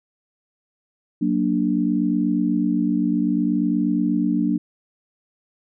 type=chord; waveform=sine; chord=Gb augmented; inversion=none; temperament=equal; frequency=185 / 233.1 / 293.7 Hz; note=Gb3 / Bb3 / D4; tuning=0 / 0 / 0 cents; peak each=-23 / -22 / -21 dBFS; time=1.21-4.58 s; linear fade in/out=10 ms; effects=none